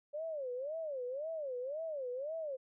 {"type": "tone with vibrato", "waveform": "sine", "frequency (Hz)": 567, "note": "C#5", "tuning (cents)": 39, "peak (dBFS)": -37, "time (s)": [0.13, 2.57], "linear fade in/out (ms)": 20, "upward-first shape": "sine", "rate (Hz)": 1.9, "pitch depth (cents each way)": 250, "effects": []}